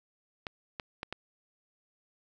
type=clicks; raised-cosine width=0.3 ms; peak=-20 dBFS; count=4; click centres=0.468 / 0.798 / 1.031 / 1.126 s; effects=none